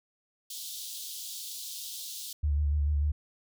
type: high-pass noise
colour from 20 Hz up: pink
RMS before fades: -40 dBFS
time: 0.5-2.33 s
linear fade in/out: 5 ms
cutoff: 3300 Hz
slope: 48 dB/octave
type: tone with vibrato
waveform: sine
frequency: 73.42 Hz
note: D2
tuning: in tune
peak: -24 dBFS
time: 2.43-3.12 s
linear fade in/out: 10 ms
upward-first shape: square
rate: 6.8 Hz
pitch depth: 33 cents each way
effects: none